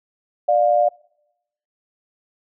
sine tone pair together, 594.5 / 707 Hz, D5 / F5, +21 / +21 cents, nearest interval minor third, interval 300 cents, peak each -16 dBFS, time 0.48-0.89 s, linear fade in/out 10 ms, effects noise-tail reverb RT60 0.8 s tail -25 dB re dry

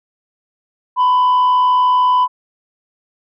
sine tone with frequency modulation, 1000 Hz, B5, 21 cents sharp, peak -7 dBFS, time 0.96-2.28 s, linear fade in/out 50 ms, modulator 66.3 Hz, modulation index 0.28, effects tanh soft clip ceiling -9 dBFS

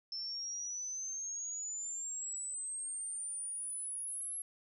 sine exponential sweep, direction up, 5310 to 11175 Hz, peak -38 dBFS, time 0.12-4.42 s, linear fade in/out 2 ms, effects none

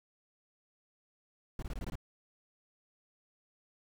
brown noise bursts, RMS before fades -38 dBFS, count 7, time 1.59-1.955 s, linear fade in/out 2 ms, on 35 ms, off 20 ms, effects none

